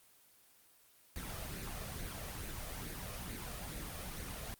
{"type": "noise with flanger", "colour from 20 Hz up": "pink", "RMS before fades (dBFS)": -43, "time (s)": [1.16, 4.54], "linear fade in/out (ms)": 0, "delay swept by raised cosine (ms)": [0.46, 1.66], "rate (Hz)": 2.3, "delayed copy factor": 0.55, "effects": ["white hiss -65 dBFS RMS until 4.59 s", "Opus 24 kbps"]}